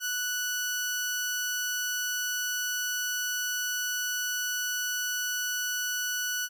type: tone pair together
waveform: sawtooth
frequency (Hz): 1480 / 2960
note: F#6 / F#7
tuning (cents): 0 / 0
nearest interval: octave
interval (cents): 1200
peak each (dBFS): -27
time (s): 0-6.49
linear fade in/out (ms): 50
effects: none